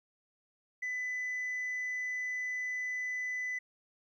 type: tone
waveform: sine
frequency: 2000 Hz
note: B6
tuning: 21 cents sharp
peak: -31 dBFS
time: 0.82-3.59 s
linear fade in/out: 10 ms
effects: tanh soft clip ceiling -32 dBFS + 12-bit